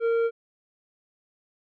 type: tone with tanh clipping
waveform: sine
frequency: 461 Hz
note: A#4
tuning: 19 cents flat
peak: -22 dBFS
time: 0-0.31 s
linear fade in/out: 50 ms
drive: 8 dB
effects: none